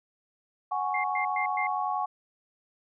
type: chord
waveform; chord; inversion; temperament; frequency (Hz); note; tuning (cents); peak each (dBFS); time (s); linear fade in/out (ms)
sine; F# suspended second; none; equal; 740 / 830.6 / 1108.7; F#5 / G#5 / C#6; 0 / 0 / 0; -31; 0.71-2.06; 10
type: tone bursts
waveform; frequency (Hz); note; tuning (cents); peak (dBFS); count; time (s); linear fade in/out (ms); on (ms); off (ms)
sine; 2099; C7; +5; -29; 4; 0.94-1.67; 5; 100; 110
effects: none